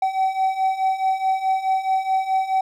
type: beating tone pair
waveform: triangle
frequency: 760 / 764.7 Hz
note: F#5 / G5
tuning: +46 / -43 cents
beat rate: 4.7 Hz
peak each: -22 / -18 dBFS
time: 0.02-2.61 s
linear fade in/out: 5 ms
effects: none